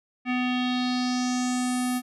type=tone with low-pass filter sweep; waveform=square; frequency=250 Hz; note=B3; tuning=21 cents sharp; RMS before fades=-26 dBFS; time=0.25-2.02 s; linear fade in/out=50 ms; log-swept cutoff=2400 to 12000 Hz; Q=3.6; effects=none